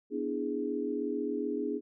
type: chord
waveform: sine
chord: E dominant seventh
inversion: second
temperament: equal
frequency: 246.9 / 293.7 / 329.6 / 415.3 Hz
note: B3 / D4 / E4 / G#4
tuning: 0 / 0 / 0 / 0 cents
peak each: -37 / -35 / -39 / -34 dBFS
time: 0.1-1.81 s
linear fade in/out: 50 ms
effects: none